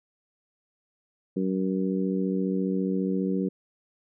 harmonic tone, 94.7 Hz, F#2, 41 cents sharp, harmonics 2 / 3 / 4 / 5, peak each -26 / -30 / -32 / -34 dBFS, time 1.36-3.49 s, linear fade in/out 10 ms, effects none

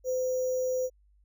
sine tone with sample-and-hold, 511 Hz, C5, 41 cents flat, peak -26 dBFS, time 0.04-0.9 s, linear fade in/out 50 ms, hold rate 6300 Hz, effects added 50 Hz sine -60 dBFS peak until 1.24 s

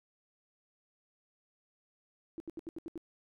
sine tone bursts, 329.6 Hz, E4, in tune, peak -38 dBFS, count 7, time 2.38-2.977 s, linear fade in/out 0 ms, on 21 ms, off 75 ms, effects none

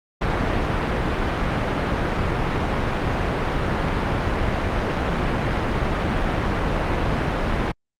pink low-pass noise, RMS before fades -22 dBFS, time 0.21-7.72 s, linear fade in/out 10 ms, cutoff 2000 Hz, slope 12 dB/octave, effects Opus 48 kbps

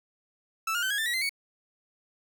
30% pulse tone with pitch steps, 1318.5 / 1421.3 / 1532.2 / 1651.6 / 1780.4 / 1919.3 / 2069 / 2230 Hz, E6 / F6 / G6 / G#6 / A6 / B6 / C7 / C#7, 0 / +30 / -40 / -10 / +20 / -50 / -20 / +10 cents, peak -24 dBFS, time 0.67-1.294 s, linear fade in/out 5 ms, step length 78 ms, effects none

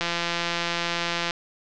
click train, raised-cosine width 0.2 ms, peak -8 dBFS, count 223, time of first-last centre 0.01-1.308 s, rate 171 Hz, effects low-pass 5000 Hz 12 dB/octave

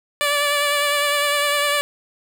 10% pulse tone with vibrato, 580 Hz, D5, 22 cents flat, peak -9 dBFS, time 0.21-1.81 s, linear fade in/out 0 ms, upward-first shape triangle, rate 9.9 Hz, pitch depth 29 cents each way, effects none

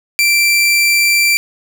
sawtooth tone, 2349 Hz, D7, in tune, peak -6 dBFS, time 0.19-1.37 s, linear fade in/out 0 ms, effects none

